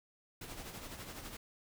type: noise with tremolo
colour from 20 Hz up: pink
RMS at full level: -45 dBFS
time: 0.41-1.37 s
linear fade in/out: 5 ms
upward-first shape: sine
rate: 12 Hz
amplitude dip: 50%
effects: none